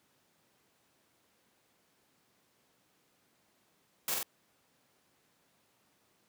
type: noise with echo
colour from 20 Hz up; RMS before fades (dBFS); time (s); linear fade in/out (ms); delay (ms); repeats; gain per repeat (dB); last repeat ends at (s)
white; -33; 4.08-4.14; 2; 45; 2; -2; 4.23
effects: pink hiss -71 dBFS RMS until 6.28 s + high-pass 150 Hz 12 dB/octave